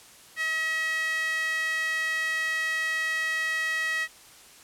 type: tone with high-pass filter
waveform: sawtooth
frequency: 639 Hz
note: D#5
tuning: 46 cents sharp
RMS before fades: -28 dBFS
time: 0.36-4.08 s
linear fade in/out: 50 ms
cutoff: 1900 Hz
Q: 5.2
effects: white hiss -51 dBFS RMS until 4.63 s + low-pass 11000 Hz 12 dB/octave